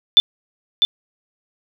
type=tone with echo; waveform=sine; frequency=3523 Hz; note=A7; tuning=1 cent sharp; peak=-5 dBFS; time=0.17-0.2 s; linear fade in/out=0 ms; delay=650 ms; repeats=1; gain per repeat=-6 dB; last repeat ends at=0.85 s; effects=none